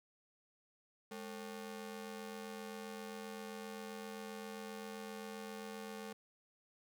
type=ring-modulated tone; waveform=sawtooth; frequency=329.6 Hz; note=E4; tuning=in tune; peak=-38 dBFS; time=1.11-6.13 s; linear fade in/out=5 ms; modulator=121 Hz; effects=none